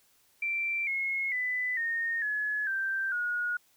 sine tone with pitch steps, 2349 / 2167 / 1998.2 / 1843 / 1699.8 / 1567.8 / 1446 Hz, D7 / C#7 / B6 / A#6 / G#6 / G6 / F#6, 0 / -40 / +20 / -20 / +40 / 0 / -40 cents, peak -28 dBFS, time 0.42-3.57 s, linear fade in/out 5 ms, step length 450 ms, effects white hiss -66 dBFS RMS until 3.76 s

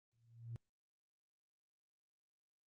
sine tone with exponential growth, 116.54 Hz, A#2, in tune, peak -40 dBFS, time 0.13-0.56 s, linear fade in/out 0 ms, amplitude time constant 93 ms, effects tanh soft clip ceiling -38 dBFS + Opus 32 kbps

